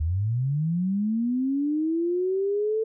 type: linear sweep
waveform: sine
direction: up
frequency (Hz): 73.42 to 446.3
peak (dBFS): -22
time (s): 0-2.84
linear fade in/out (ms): 10
effects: none